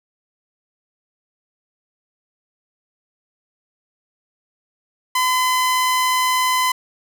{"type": "tone", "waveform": "sawtooth", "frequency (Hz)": 1017, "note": "C6", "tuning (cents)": -50, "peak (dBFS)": -12, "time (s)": [5.15, 6.72], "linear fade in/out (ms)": 5, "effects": []}